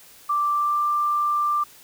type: tone with pitch glide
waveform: sine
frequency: 1174.7 to 1183.6 Hz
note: D6 to D6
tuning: 0 to +13 cents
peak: -19 dBFS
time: 0.29-1.64 s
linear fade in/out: 10 ms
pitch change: +13 cents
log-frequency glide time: 0.54-0.83 s
effects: white hiss -49 dBFS RMS until 1.83 s